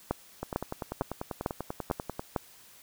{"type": "two click trains", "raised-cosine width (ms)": 1, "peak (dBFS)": [-19, -13], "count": [19, 6], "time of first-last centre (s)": [[0.43, 2.195], [0.11, 2.362]], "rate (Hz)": [10.2, 2.22], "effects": ["white hiss -55 dBFS RMS until 2.82 s"]}